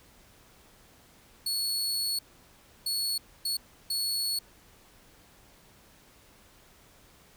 sawtooth tone bursts at uneven times, 4392 Hz, C#8, 17 cents flat, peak -25 dBFS, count 4, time 1.46-2.19 / 2.86-3.18 / 3.45-3.57 / 3.9-4.39 s, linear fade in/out 5 ms, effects pink hiss -58 dBFS RMS until 7.36 s

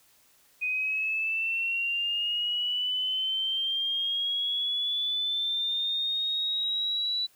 sine linear sweep, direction up, 2489 to 3957 Hz, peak -26 dBFS, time 0.61-7.27 s, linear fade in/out 20 ms, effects white hiss -62 dBFS RMS until 7.35 s

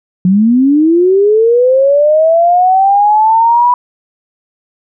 sine linear sweep, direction up, 177.3 to 987.8 Hz, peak -5 dBFS, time 0.25-3.74 s, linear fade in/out 2 ms, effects none

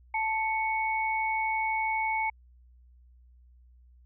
sine tone pair together, 879.8 / 2217 Hz, A5 / C#7, 0 / 0 cents, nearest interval octave + major third, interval 1600 cents, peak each -28 / -30 dBFS, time 0.14-2.3 s, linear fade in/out 5 ms, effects added 61 Hz sine -54 dBFS peak until 4.05 s

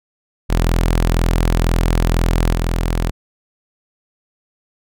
sawtooth tone with level steps, 42.03 Hz, E1, 34 cents sharp, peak -9 / -12 dBFS, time 0.49-3.11 s, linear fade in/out 20 ms, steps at 2.53 s, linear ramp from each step 10 ms, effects none

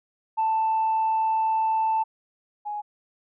sine tone pair in turn, 884 / 834.4 Hz, A5 / G#5, +8 / +8 cents, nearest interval minor second, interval 100 cents, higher first, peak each -19 / -28 dBFS, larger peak first, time 0.37-2.04 / 2.65-2.82 s, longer first, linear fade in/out 20 ms, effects tanh soft clip ceiling -17 dBFS

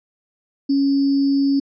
sine tone with sample-and-hold, 277.2 Hz, C#4, in tune, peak -14 dBFS, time 0.69-1.6 s, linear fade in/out 10 ms, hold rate 4900 Hz, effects resampled to 16000 Hz

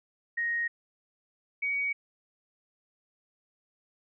sine tone pair in turn, 1871 / 2253 Hz, A#6 / C#7, +6 / +28 cents, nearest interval minor third, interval 322 cents, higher second, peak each -27 dBFS, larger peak neither, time 0.37-0.68 / 1.62-1.93 s, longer neither, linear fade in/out 10 ms, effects none

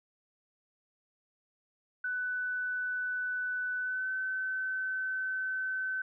sine tone with pitch glide, 1495 to 1525.5 Hz, F#6 to G6, +17 to -48 cents, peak -31 dBFS, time 2.04-6.02 s, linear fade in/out 5 ms, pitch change +35 cents, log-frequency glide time 3.79-4.1 s, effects none

